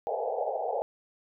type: band-pass noise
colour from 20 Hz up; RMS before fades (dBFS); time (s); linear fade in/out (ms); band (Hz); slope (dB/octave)
pink; -31; 0.07-0.82; 0; 440 to 840; 96
effects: none